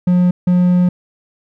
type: tone pair in turn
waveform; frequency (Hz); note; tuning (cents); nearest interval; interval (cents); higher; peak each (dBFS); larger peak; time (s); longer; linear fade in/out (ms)
triangle; 179 / 179; F3 / F3; +43 / +43; unison; 0; neither; -7; neither; 0.07-0.31 / 0.47-0.89; second; 5
effects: none